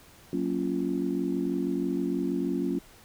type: chord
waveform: sine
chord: Gb major seventh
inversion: none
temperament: just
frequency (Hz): 185 / 231.2 / 277.5 / 346.9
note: Gb3 / Bb3 / Db4 / F4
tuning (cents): 0 / -14 / +2 / -12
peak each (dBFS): -32 / -33 / -29 / -31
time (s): 0.33-2.79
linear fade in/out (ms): 2
effects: tanh soft clip ceiling -16 dBFS + pink hiss -54 dBFS RMS until 3.04 s